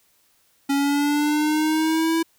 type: linear sweep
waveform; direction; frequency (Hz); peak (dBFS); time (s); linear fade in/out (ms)
square; up; 277.2 to 330; -19; 0.69-2.23; 10
effects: white hiss -62 dBFS RMS until 2.38 s